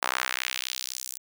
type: tone with high-pass filter sweep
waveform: sawtooth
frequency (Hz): 63.9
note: C2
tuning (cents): -40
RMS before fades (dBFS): -32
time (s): 0.02-1.18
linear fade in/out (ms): 5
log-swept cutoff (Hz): 980 to 8500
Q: 1.4
effects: none